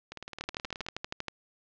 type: two click trains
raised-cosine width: 0.2 ms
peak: -22 / -16 dBFS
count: 15 / 12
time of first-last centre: 0.12-0.865 / 0.41-1.283 s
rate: 18.8 / 12.6 Hz
effects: low-pass 5000 Hz 12 dB/octave